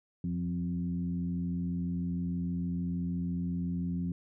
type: tone with frequency modulation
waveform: sine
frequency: 175.5 Hz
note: F3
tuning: 9 cents sharp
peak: -30 dBFS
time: 0.24-4.12 s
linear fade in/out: 2 ms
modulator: 86.1 Hz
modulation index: 0.79
effects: none